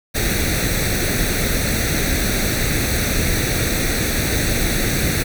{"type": "noise with comb filter", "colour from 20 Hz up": "pink", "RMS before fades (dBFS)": -19, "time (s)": [0.14, 5.24], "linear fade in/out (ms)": 20, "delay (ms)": 0.49, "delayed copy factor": 0.75, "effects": []}